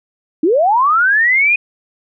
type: linear sweep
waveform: sine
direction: up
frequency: 287.2 to 2496 Hz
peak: -9 dBFS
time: 0.43-1.56 s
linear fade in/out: 5 ms
effects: none